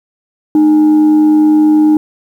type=tone with frequency modulation; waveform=sine; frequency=306.3 Hz; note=D#4; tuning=27 cents flat; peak=-4 dBFS; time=0.55-1.97 s; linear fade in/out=2 ms; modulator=523 Hz; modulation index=0.22; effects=tanh soft clip ceiling 0 dBFS + 7-bit